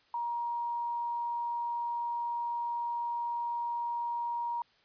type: tone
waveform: sine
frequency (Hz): 946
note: A#5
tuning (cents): +25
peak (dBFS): -31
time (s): 0.14-4.62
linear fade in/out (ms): 2
effects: white hiss -66 dBFS RMS until 4.84 s + resampled to 11025 Hz